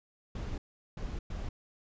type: noise bursts at uneven times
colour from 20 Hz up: brown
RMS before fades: -37 dBFS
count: 3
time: 0.35-0.58 / 0.97-1.19 / 1.3-1.49 s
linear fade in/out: 5 ms
effects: resampled to 16000 Hz